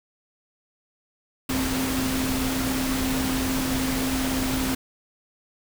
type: tone in noise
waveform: sine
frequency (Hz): 261.6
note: C4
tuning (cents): 0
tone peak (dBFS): -25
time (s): 1.49-4.75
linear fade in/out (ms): 5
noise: pink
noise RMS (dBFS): -28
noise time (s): 1.49-4.75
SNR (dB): 0
effects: none